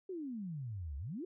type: exponential two-way sweep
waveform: sine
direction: down then up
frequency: 392 to 65.41 to 392 Hz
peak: -39 dBFS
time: 0.09-1.25 s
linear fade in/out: 5 ms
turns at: 0.97 s
effects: none